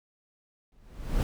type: noise with exponential growth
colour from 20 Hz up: brown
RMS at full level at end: -22 dBFS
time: 0.72-1.23 s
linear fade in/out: 1 ms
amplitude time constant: 110 ms
effects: none

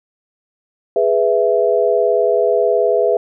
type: chord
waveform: sine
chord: E major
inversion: first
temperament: equal with one note detuned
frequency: 415.3 / 493.9 / 661.5 Hz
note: G#4 / B4 / E5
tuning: 0 / 0 / +6 cents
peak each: -16 dBFS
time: 0.96-3.17 s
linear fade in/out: 2 ms
effects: none

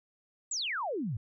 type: exponential sweep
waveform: sine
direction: down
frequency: 7970 to 97.8 Hz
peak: -31 dBFS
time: 0.51-1.17 s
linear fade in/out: 5 ms
effects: none

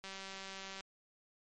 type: click train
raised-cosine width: 0.2 ms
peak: -29 dBFS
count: 149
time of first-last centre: 0.04-0.807 s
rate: 193 Hz
effects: MP3 48 kbps

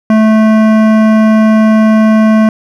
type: tone with hard clipping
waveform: sine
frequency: 218.2 Hz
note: A3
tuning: 14 cents flat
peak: -6 dBFS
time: 0.1-2.49 s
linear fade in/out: 2 ms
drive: 15 dB
effects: none

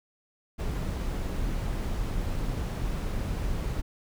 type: noise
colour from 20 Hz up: brown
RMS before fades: -30 dBFS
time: 0.58-3.82 s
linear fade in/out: 20 ms
effects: none

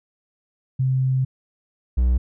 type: tone pair in turn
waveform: sine / triangle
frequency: 130.81 / 61.73 Hz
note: C3 / B1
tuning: 0 / 0 cents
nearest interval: octave + minor second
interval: 1300 cents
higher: first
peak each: -17 / -13 dBFS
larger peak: second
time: 0.79-1.25 / 1.97-2.18 s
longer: first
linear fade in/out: 10 ms
effects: none

